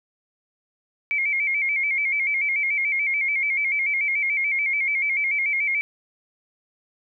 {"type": "tone with vibrato", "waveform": "sine", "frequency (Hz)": 2223, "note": "C#7", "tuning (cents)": 4, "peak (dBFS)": -20, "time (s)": [1.11, 5.81], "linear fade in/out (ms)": 0, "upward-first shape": "square", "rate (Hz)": 6.9, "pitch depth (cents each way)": 64, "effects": []}